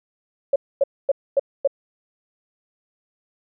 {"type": "tone bursts", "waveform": "sine", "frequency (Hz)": 554.4, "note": "C#5", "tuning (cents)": 0, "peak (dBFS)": -13, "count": 5, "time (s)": [0.53, 1.675], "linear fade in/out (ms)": 5, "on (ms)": 29, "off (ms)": 250, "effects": []}